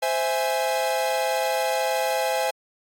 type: chord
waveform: 45% pulse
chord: C augmented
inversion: none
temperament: equal with one note detuned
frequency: 520.8 / 659.3 / 830.6 Hz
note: C5 / E5 / G#5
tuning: -8 / 0 / 0 cents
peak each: -26 / -27 / -26 dBFS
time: 0.02-2.51 s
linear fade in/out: 10 ms
effects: AAC 64 kbps